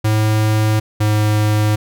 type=tone pair in turn; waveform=square; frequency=108.1 / 106.24 Hz; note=A2 / G#2; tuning=-30 / +40 cents; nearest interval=unison; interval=30 cents; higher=first; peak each=-13 / -13 dBFS; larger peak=neither; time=0.04-0.8 / 1-1.76 s; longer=neither; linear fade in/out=10 ms; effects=none